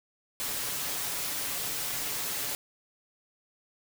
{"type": "noise with comb filter", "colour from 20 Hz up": "white", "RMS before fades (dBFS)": -33, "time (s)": [0.4, 2.55], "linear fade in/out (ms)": 0, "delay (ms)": 7, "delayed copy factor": 0.5, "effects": []}